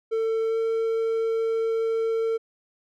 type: tone with pitch glide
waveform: triangle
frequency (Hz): 447.8 to 451.2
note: A4 to A4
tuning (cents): +30 to +44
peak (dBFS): -20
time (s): 0.11-2.38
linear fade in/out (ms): 20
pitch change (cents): +14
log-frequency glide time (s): 0.48-0.58
effects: none